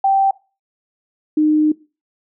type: tone pair in turn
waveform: sine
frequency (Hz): 780 / 305.8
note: G5 / D#4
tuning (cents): -9 / -30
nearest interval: octave + major third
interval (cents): 1621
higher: first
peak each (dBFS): -11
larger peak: neither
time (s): 0.04-0.31 / 1.37-1.72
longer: second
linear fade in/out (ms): 5
effects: noise-tail reverb RT60 0.3 s tail -20 dB re dry